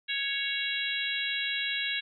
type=harmonic tone; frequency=554.4 Hz; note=C#5; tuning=in tune; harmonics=3 / 4 / 5 / 6 / 7; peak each=-35 / -35 / -35 / -35 / -35 dBFS; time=0.08-2.01 s; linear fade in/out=20 ms; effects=none